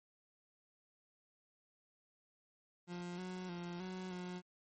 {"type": "tone with pitch steps", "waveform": "30% pulse", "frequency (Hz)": [176, 183.5, 174.3, 185.2, 180.2], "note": ["F3", "F#3", "F3", "F#3", "F#3"], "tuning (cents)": [14, -14, -3, 2, -45], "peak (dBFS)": -40, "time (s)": [2.87, 4.42], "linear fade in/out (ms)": 50, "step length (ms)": 310, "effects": ["MP3 32 kbps"]}